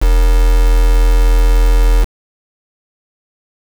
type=tone with quantisation; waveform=sine; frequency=41.73 Hz; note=E1; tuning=22 cents sharp; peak=-6 dBFS; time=0.01-2.05 s; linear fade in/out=20 ms; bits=3; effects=none